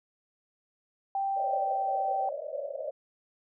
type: tone with pitch glide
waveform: sine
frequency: 784 to 775.9 Hz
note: G5 to G5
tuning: 0 to -18 cents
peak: -27 dBFS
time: 1.15-2.29 s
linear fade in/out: 2 ms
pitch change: -18 cents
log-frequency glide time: 1.26-2 s
type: band-pass noise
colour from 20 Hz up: white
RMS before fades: -36 dBFS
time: 1.36-2.91 s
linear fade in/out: 10 ms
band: 530 to 620 Hz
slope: 96 dB/octave
effects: none